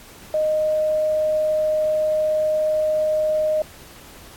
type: tone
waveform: sine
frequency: 618 Hz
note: D#5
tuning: 12 cents flat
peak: -17 dBFS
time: 0.34-3.62 s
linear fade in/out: 2 ms
effects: pink hiss -44 dBFS RMS until 4.36 s + AAC 64 kbps